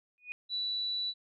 sine tone with exponential growth, 2475 Hz, D#7, 10 cents flat, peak -33 dBFS, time 0.18-0.32 s, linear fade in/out 0 ms, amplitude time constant 30 ms
sine tone, 3951 Hz, B7, in tune, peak -31 dBFS, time 0.49-1.14 s, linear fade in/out 50 ms
effects none

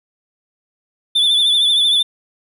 triangle tone with vibrato, 3501 Hz, A7, 9 cents flat, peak -10 dBFS, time 1.15-2.03 s, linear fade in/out 10 ms, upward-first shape triangle, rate 13 Hz, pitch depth 64 cents each way, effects none

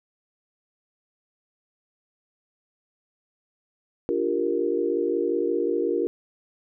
sine chord, G minor seventh, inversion second, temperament equal with one note detuned, 293.7 / 349.2 / 394.7 / 466.2 Hz, D4 / F4 / G4 / Bb4, 0 / 0 / +12 / 0 cents, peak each -30 / -26 / -28 / -26 dBFS, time 4.09-6.07 s, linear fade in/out 0 ms, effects none

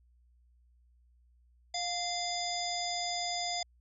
harmonic tone with a mistuned harmonic, 706 Hz, F5, 19 cents sharp, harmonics 1 / 3 / 5 / 7 / 9 / 10, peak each -36 / -42 / -40 / -37 / -47 / -43 dBFS, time 1.74-3.63 s, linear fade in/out 5 ms, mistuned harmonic 3, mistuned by -41 cents, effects added 60 Hz sine -62 dBFS peak until 3.8 s

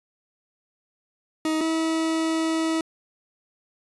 40% pulse tone pair in turn, 315.2 / 322.8 Hz, D#4 / E4, +23 / -36 cents, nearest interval unison, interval 41 cents, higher second, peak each -21 dBFS, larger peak neither, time 1.45-1.61 / 1.61-2.81 s, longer second, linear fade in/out 2 ms, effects resampled to 24000 Hz

